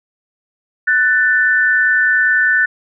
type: tone pair together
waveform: sine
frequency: 1492.6 / 1775 Hz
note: F#6 / A6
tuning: +15 / +15 cents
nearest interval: minor third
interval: 300 cents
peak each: -13 dBFS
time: 0.87-2.66 s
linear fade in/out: 10 ms
effects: none